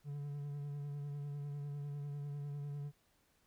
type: tone with vibrato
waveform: triangle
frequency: 144 Hz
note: D3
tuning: 34 cents flat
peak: -38 dBFS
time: 0.04-2.92 s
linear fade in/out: 50 ms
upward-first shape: sine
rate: 10 Hz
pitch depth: 26 cents each way
effects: pink hiss -74 dBFS RMS until 3.46 s